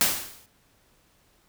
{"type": "noise with exponential decay", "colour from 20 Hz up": "white", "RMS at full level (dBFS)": -18, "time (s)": [0.01, 0.46], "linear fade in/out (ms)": 0, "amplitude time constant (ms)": 97, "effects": ["pink hiss -63 dBFS RMS until 1.48 s"]}